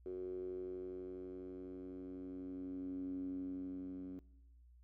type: tone with band-pass filter sweep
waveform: 10% pulse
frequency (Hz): 92.1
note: F#2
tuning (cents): -7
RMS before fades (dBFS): -45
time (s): 0.06-4.19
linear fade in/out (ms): 0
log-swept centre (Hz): 380 to 250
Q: 9.3
effects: noise-tail reverb RT60 1.0 s tail -21 dB re dry + added 60 Hz sine -60 dBFS peak until 4.83 s